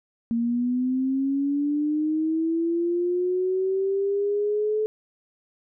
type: linear sweep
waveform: sine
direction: up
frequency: 230 to 432.9 Hz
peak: -21 dBFS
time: 0.31-4.86 s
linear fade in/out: 0 ms
effects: none

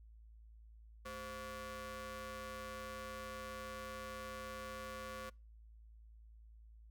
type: ring-modulated tone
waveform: sawtooth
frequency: 305.4 Hz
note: D#4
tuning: 32 cents flat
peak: -38 dBFS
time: 1.05-5.3 s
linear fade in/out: 10 ms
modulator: 828 Hz
effects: noise-tail reverb RT60 0.3 s tail -26 dB re dry + added 55 Hz sine -56 dBFS peak until 6.9 s

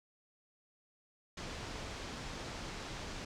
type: low-pass noise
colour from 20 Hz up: pink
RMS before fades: -44 dBFS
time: 1.37-3.25 s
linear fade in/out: 5 ms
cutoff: 6700 Hz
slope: 24 dB/octave
effects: none

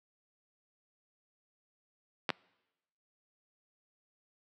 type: clicks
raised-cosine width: 0.3 ms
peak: -13 dBFS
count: 2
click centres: 2.292 / 2.303 s
effects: noise-tail reverb RT60 1.0 s tail -26 dB re dry + high-pass 150 Hz 12 dB/octave

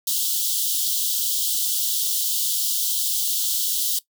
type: high-pass noise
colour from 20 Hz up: white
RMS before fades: -23 dBFS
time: 0.07-3.99 s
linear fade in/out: 5 ms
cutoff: 3000 Hz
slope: 96 dB/octave
effects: noise-tail reverb RT60 0.1 s tail -18 dB re dry

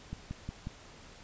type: click train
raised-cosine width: 5 ms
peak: -25 dBFS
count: 4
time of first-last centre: 0.13-0.671 s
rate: 5.55 Hz
effects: pink hiss -53 dBFS RMS until 1.23 s + resampled to 16000 Hz

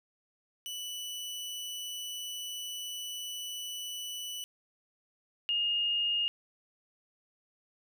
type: tone pair in turn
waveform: sawtooth / sine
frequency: 2969 / 2843 Hz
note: F#7 / F7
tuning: +5 / +30 cents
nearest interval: minor second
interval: 75 cents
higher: first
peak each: -34 / -27 dBFS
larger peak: second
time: 0.66-4.44 / 5.49-6.28 s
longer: first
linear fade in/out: 0 ms
effects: none

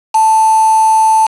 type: tone with quantisation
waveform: sine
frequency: 880 Hz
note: A5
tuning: in tune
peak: -6 dBFS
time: 0.14-1.27 s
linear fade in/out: 10 ms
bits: 3
effects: resampled to 22050 Hz

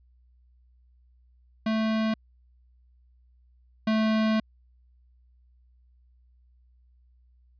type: tone pair in turn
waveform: square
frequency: 220 / 218.8 Hz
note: A3 / A3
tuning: 0 / -9 cents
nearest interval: unison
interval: 9 cents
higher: first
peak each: -24 / -22 dBFS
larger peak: second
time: 1.66-2.14 / 3.87-4.4 s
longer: second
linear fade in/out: 5 ms
effects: added 61 Hz sine -57 dBFS peak until 7.59 s + resampled to 11025 Hz

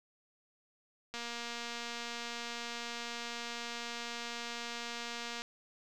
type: click train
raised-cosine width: 0.2 ms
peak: -24 dBFS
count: 1011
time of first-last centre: 1.14-5.42 s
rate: 236 Hz
effects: none

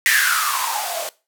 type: noise with band-pass filter sweep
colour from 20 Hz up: violet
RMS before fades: -20 dBFS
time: 0.06-1.09 s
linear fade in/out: 0 ms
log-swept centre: 1900 to 580 Hz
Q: 9.5
effects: noise-tail reverb RT60 0.3 s tail -20 dB re dry

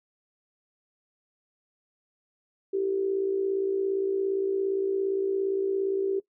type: tone with amplitude modulation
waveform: sine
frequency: 388.7 Hz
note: G4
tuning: 15 cents flat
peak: -21 dBFS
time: 2.73-6.2 s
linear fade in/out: 10 ms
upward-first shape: sine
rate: 57.4 Hz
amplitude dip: 65%
effects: noise-tail reverb RT60 0.1 s tail -19 dB re dry

